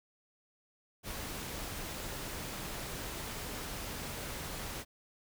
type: noise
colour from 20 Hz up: pink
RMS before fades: -41 dBFS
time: 1.03-4.85 s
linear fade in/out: 50 ms
effects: none